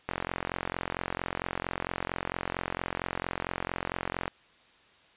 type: click train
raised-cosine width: 0.5 ms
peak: -15 dBFS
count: 187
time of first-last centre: 0.09-4.279 s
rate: 44.4 Hz
effects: white hiss -60 dBFS RMS until 5.16 s + resampled to 8000 Hz